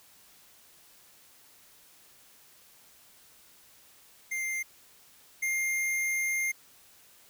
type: tone pair in turn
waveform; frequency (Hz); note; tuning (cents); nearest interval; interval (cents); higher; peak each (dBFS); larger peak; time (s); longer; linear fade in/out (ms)
square; 2101 / 2114; C7 / C7; +7 / +17; unison; 10; second; -31 / -28; second; 4.31-4.63 / 5.42-6.52; second; 10
effects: white hiss -58 dBFS RMS until 7.29 s